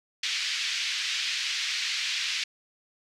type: band-pass noise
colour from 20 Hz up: pink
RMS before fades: -30 dBFS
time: 0.23-2.44 s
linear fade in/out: 5 ms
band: 2100 to 5500 Hz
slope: 24 dB/octave
effects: none